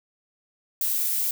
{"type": "noise", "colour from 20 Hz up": "violet", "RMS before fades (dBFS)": -25, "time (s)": [0.81, 1.31], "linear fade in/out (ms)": 2, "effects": []}